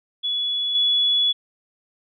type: tone with level steps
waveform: sine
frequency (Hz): 3402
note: G#7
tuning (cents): +41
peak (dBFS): -21 / -16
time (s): 0.23-1.33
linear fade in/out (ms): 20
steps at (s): 0.75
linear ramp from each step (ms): 2
effects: none